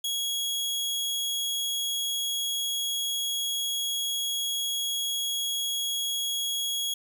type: tone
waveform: sawtooth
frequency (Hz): 3322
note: G#7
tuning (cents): 0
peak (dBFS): -24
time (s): 0.04-6.94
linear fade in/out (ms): 5
effects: none